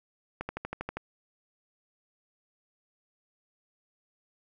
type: click train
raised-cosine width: 0.5 ms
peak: -19 dBFS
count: 8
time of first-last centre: 0.41-0.97 s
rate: 12.5 Hz
effects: none